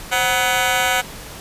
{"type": "tone with amplitude modulation", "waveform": "15% pulse", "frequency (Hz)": 746, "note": "F#5", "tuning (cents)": 14, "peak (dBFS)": -5, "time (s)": [0.11, 1.02], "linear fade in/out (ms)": 20, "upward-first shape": "sine", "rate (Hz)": 219, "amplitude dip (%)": 100, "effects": ["pink hiss -35 dBFS RMS until 1.4 s", "resampled to 32000 Hz"]}